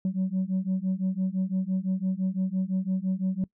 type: beating tone pair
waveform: sine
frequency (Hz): 185 / 190.9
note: F#3 / G3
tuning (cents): 0 / -46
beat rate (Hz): 5.9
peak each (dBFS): -26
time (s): 0.05-3.44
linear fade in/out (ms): 2
effects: noise-tail reverb RT60 0.1 s tail -24 dB re dry + tanh soft clip ceiling -21 dBFS